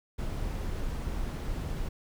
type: noise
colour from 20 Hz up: brown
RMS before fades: -33 dBFS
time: 0.18-1.89 s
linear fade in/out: 10 ms
effects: none